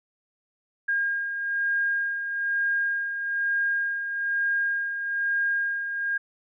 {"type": "beating tone pair", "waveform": "sine", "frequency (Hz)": [1617, 1618.1], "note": ["G#6", "G#6"], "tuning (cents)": [-47, -46], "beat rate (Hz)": 1.1, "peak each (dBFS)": [-33, -24], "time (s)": [0.88, 6.18], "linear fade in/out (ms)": 10, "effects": []}